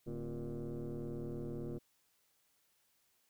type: tone with frequency modulation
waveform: sine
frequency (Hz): 104.1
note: G#2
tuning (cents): +5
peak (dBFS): -37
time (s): 0.06-1.79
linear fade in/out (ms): 20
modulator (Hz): 123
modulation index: 2.9
effects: tanh soft clip ceiling -37 dBFS + white hiss -75 dBFS RMS until 3.29 s